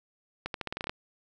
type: accelerating click train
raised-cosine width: 0.3 ms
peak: -17 dBFS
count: 10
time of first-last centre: 0.46-0.895 s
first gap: 82 ms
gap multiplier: 0.86
effects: none